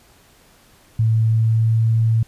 sine tone with pitch glide, 111.7 to 112.87 Hz, A2 to A2, +27 to +45 cents, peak -13 dBFS, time 0.99-2.23 s, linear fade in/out 5 ms, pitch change +18 cents, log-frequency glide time 1.26-1.83 s, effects pink hiss -52 dBFS RMS until 2.27 s + resampled to 32000 Hz

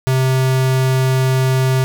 square tone, 130.81 Hz, C3, in tune, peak -13 dBFS, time 0.07-1.84 s, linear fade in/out 0 ms, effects none

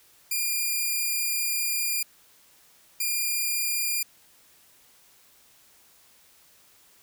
5% pulse tone bursts at uneven times, 2405 Hz, D7, 41 cents sharp, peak -15 dBFS, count 2, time 0.31-2.03 / 3-4.03 s, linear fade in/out 5 ms, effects white hiss -58 dBFS RMS until 7.02 s

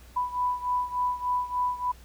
sine beating tone pair, 990 / 993.4 Hz, B5 / B5, +4 / +10 cents, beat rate 3.4 Hz, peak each -27 / -30 dBFS, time 0.16-1.92 s, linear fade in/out 10 ms, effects added 60 Hz sine -49 dBFS peak until 2.04 s + pink hiss -55 dBFS RMS until 2.04 s

